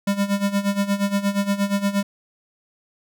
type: tone with tremolo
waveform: square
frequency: 200 Hz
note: G3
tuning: 35 cents sharp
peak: -17 dBFS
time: 0.07-2.03 s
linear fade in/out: 5 ms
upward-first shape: sine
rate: 8.5 Hz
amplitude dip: 80%
effects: none